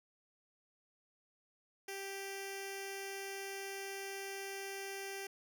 10% pulse tone with notch filter, 392 Hz, G4, in tune, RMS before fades -44 dBFS, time 1.88-5.27 s, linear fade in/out 5 ms, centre 1100 Hz, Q 0.98, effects none

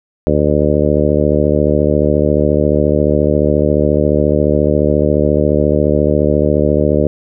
harmonic tone, 74.3 Hz, D2, 21 cents sharp, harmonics 1 / 2 / 3 / 4 / 5 / 6 / 7 / 8, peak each -18 / -18 / -18 / -18 / -18 / -18 / -18 / -18 dBFS, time 0.27-7.07 s, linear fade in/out 0 ms, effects none

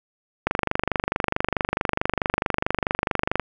click train, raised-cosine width 0.5 ms, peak -5 dBFS, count 73, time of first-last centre 0.47-3.397 s, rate 24.6 Hz, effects none

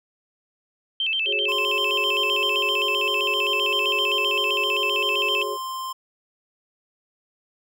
sine tone with vibrato, 2874 Hz, F7, 49 cents sharp, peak -21 dBFS, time 1-5.43 s, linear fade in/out 2 ms, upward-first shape square, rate 7.7 Hz, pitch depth 150 cents each way
sine chord, F# suspended second, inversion none, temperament just, 370 / 416.2 / 555 Hz, F#4 / G#4 / C#5, 0 / +4 / +2 cents, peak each -33 / -29 / -33 dBFS, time 1.25-5.58 s, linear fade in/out 50 ms
square tone, 1046.5 Hz, C6, in tune, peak -29 dBFS, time 1.48-5.93 s, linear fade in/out 10 ms
effects none

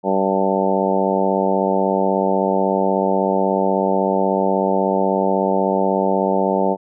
harmonic tone with a mistuned harmonic, 96.3 Hz, G2, 30 cents flat, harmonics 2 / 3 / 4 / 5 / 6 / 7 / 8 / 9, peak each -22 / -26 / -23 / -23 / -22 / -24 / -26 / -23 dBFS, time 0.03-6.77 s, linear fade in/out 50 ms, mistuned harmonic 9, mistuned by +37 cents, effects none

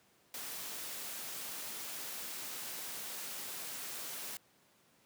white noise, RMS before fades -43 dBFS, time 0.34-4.37 s, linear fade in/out 2 ms, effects pink hiss -68 dBFS RMS until 5.05 s + high-pass 150 Hz 12 dB/octave

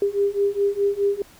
sine beating tone pair, 399.2 / 404 Hz, G4 / G#4, +32 / -48 cents, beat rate 4.8 Hz, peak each -22 / -21 dBFS, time 0.02-1.22 s, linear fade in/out 2 ms, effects pink hiss -50 dBFS RMS until 1.39 s

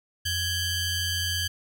20% pulse ring-modulated tone, 1577 Hz, G6, 10 cents sharp, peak -18 dBFS, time 0.25-1.48 s, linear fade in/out 10 ms, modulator 1490 Hz, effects none

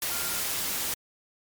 sine tone in noise, 1396.9 Hz, F6, in tune, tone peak -40 dBFS, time 0.11-0.4 s, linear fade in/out 2 ms, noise white, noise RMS -30 dBFS, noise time 0.02-0.94 s, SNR -13 dB, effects MP3 96 kbps

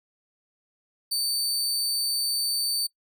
sawtooth tone, 4567 Hz, D8, 49 cents flat, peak -22 dBFS, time 1.11-2.87 s, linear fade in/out 10 ms, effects noise-tail reverb RT60 0.1 s tail -21 dB re dry

